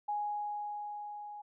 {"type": "tone with level ramp", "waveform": "sine", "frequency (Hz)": 830.6, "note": "G#5", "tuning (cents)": 0, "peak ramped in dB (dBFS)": [-31, -43], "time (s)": [0.08, 1.42], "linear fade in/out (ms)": 10, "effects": []}